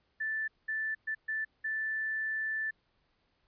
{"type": "tone bursts at uneven times", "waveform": "sine", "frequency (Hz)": 1760, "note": "A6", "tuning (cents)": 0, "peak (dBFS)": -31, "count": 5, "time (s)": [[0.2, 0.48], [0.68, 0.95], [1.07, 1.15], [1.28, 1.45], [1.64, 2.71]], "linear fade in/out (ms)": 10, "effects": ["pink hiss -74 dBFS RMS until 3.47 s", "resampled to 11025 Hz"]}